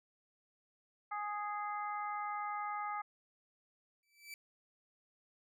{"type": "harmonic tone", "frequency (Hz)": 415.3, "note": "G#4", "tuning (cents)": 0, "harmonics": [2, 3, 4, 5], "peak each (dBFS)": [-40, -40, -53, -48], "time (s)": [1.11, 3.02], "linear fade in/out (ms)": 10}
{"type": "tone with exponential growth", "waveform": "sawtooth", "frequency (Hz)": 2317, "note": "D7", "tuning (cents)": -24, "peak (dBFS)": -40, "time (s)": [4.03, 4.34], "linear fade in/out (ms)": 1, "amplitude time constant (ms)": 67}
{"effects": []}